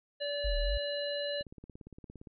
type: harmonic tone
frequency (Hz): 577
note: D5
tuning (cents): -31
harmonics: 1 / 3 / 5 / 7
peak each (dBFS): -34 / -43 / -43 / -39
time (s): 0.2-1.43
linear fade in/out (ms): 20
type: linear two-way sweep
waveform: sine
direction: down then up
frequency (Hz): 54.2 to 36.71 to 54.2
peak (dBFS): -29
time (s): 0.44-0.78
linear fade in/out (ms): 10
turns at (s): 0.57
type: click train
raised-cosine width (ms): 3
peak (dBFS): -35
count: 16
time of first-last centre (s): 1.41-2.272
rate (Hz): 17.4
effects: none